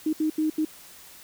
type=tone bursts at uneven times; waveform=sine; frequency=311.1 Hz; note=D#4; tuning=in tune; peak=-21 dBFS; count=4; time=0.06-0.13 / 0.2-0.3 / 0.38-0.5 / 0.58-0.65 s; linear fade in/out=5 ms; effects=white hiss -48 dBFS RMS until 1.23 s